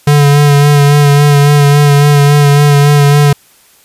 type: tone with vibrato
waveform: square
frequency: 144.5 Hz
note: D3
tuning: 28 cents flat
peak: -4 dBFS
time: 0.07-3.33 s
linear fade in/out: 5 ms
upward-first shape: sine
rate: 3.6 Hz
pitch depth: 25 cents each way
effects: white hiss -45 dBFS RMS until 3.84 s + resampled to 32000 Hz